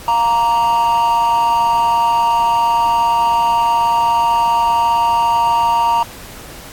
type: tone with amplitude modulation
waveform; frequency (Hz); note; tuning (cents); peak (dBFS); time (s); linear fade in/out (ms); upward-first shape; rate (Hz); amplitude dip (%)
triangle; 932.3; A#5; 0; -6; 0.08-6.03; 2; sine; 231; 70
effects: pink hiss -35 dBFS RMS until 6.72 s + AAC 64 kbps